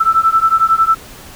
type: beating tone pair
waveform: sine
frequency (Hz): 1318.5 / 1329.5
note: E6 / E6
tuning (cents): 0 / +14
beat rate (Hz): 11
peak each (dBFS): -12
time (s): 0-0.95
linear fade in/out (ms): 10
effects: pink hiss -36 dBFS RMS until 1.35 s